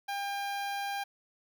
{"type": "tone with notch filter", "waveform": "sawtooth", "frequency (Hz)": 801, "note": "G5", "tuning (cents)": 37, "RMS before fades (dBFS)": -35, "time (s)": [0.08, 1.04], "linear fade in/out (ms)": 10, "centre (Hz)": 8100, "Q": 1.3, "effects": []}